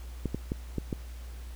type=clicks; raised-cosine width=3 ms; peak=-17 dBFS; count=5; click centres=0.257 / 0.346 / 0.519 / 0.783 / 0.928 s; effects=added 60 Hz sine -39 dBFS peak until 1.55 s + pink hiss -54 dBFS RMS until 1.55 s